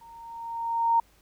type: tone with level ramp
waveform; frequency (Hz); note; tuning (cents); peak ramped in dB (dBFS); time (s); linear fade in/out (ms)
sine; 924; A#5; -16; -47 to -17; 0.01-1; 5
effects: added 50 Hz sine -62 dBFS peak until 1.21 s + pink hiss -62 dBFS RMS until 1.21 s